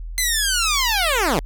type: linear sweep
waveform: 10% pulse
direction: down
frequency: 2062 to 131.7 Hz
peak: -9 dBFS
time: 0.18-1.39 s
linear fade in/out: 0 ms
effects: added 41 Hz sine -28 dBFS peak until 1.45 s